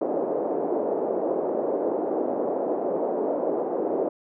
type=band-pass noise; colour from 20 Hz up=pink; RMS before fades=-26 dBFS; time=0.01-4.09 s; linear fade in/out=5 ms; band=330 to 650 Hz; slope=24 dB/octave; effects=none